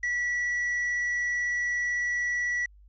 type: tone with quantisation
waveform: triangle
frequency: 1947 Hz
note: B6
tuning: 25 cents flat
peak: -24 dBFS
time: 0.03-2.66 s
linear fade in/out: 5 ms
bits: 8
effects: added 50 Hz sine -51 dBFS peak until 2.88 s + resampled to 16000 Hz